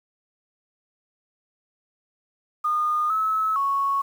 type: tone with pitch steps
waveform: sine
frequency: 1222 / 1295 / 1107 Hz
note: D#6 / E6 / C#6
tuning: -32 / -31 / -3 cents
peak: -20 dBFS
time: 2.64-4.02 s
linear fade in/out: 10 ms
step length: 460 ms
effects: 8-bit